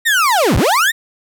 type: linear two-way sweep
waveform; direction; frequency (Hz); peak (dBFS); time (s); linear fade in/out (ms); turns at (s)
35% pulse; down then up; 1900 to 41.3 to 1900; -9; 0.05-0.92; 20; 0.57
effects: none